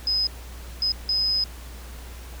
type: tone bursts at uneven times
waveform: sine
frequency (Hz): 5050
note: D#8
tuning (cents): +25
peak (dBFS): -20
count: 3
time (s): 0.07-0.27 / 0.82-0.92 / 1.09-1.44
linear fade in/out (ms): 2
effects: added 60 Hz sine -37 dBFS peak until 2.4 s + pink hiss -45 dBFS RMS until 2.4 s